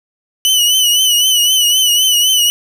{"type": "tone with vibrato", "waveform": "sawtooth", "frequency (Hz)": 2975, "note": "F#7", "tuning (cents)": 9, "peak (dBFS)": -6, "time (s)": [0.45, 2.5], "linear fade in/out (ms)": 0, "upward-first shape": "triangle", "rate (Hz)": 3.9, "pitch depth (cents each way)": 74, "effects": []}